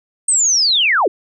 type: linear sweep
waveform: sine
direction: down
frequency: 8500 to 303.9 Hz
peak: -11 dBFS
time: 0.28-1.08 s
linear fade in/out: 5 ms
effects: none